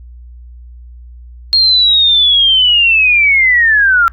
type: linear sweep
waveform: sine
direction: down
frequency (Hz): 4270 to 1342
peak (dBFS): -6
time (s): 1.53-4.08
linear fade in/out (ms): 0
effects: added 60 Hz sine -31 dBFS peak until 4.12 s + Opus 48 kbps